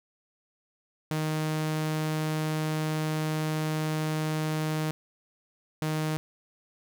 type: tone pair in turn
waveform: sawtooth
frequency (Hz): 155.56 / 155.56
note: D#3 / D#3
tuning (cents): 0 / 0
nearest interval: unison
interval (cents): 0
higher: neither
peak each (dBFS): -23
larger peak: neither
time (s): 1.11-4.91 / 5.82-6.17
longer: first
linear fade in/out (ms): 0
effects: none